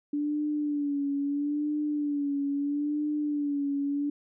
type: tone with vibrato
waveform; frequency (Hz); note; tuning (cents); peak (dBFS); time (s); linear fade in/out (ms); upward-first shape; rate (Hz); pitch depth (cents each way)
sine; 290.1; D4; -21; -26; 0.13-4.1; 5; sine; 0.76; 53
effects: none